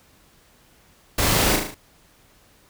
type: noise with echo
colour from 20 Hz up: pink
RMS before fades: -21 dBFS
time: 1.18-1.56 s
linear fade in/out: 5 ms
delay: 37 ms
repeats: 5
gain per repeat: -4 dB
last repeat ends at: 1.745 s
effects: pink hiss -56 dBFS RMS until 2.69 s